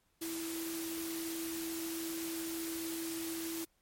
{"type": "tone in noise", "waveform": "sine", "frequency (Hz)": 329.6, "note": "E4", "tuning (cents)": 0, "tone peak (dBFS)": -38, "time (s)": [0.21, 3.65], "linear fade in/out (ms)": 10, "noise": "white", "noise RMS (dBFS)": -43, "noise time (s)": [0.21, 3.65], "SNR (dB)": 2, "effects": ["pink hiss -75 dBFS RMS until 3.81 s", "MP3 64 kbps"]}